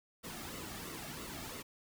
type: noise with flanger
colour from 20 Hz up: pink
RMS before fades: -45 dBFS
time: 0.23-1.63 s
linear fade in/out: 20 ms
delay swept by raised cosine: 1.2 to 2.06 ms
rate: 3 Hz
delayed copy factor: -0.6
effects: none